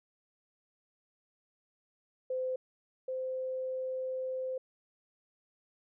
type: tone pair in turn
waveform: sine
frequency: 514 / 517.6 Hz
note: C5 / C5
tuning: -31 / -19 cents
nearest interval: unison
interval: 12 cents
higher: second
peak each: -31 / -33 dBFS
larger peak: first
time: 2.3-2.56 / 3.08-4.58 s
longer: second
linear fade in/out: 5 ms
effects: none